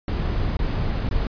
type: noise with dropouts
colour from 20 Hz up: brown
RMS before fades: -23 dBFS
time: 0.08-1.27 s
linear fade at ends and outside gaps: 1 ms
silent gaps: 0.569-0.591 / 1.09-1.111 s
effects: resampled to 11025 Hz